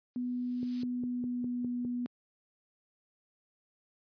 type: noise with exponential growth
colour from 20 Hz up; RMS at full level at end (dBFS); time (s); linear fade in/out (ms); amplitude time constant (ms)
violet; -35; 0.14-0.83; 0; 150
type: tone with pitch glide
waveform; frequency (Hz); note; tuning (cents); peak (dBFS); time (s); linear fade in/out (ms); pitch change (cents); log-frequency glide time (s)
sine; 247.1 to 244.3; B3 to B3; +1 to -19; -31; 0.16-2.06; 0; -20; 0.85-1.74
type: click train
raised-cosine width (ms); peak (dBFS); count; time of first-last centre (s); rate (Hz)
3; -27; 7; 0.63-1.85; 4.92
effects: high-pass 150 Hz 12 dB/octave + resampled to 11025 Hz